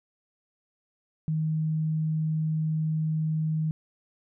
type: tone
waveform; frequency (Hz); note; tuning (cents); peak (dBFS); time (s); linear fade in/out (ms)
sine; 157; D#3; +16; -24; 1.28-3.71; 0
effects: none